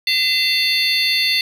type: tone cluster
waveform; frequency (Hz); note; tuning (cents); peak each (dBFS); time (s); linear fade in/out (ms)
triangle; 2042 / 2700 / 3545 / 4300 / 4545; C7 / E7 / A7 / C8 / C#8; -43 / +41 / +12 / +47 / +42; -20; 0.07-1.41; 2
effects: none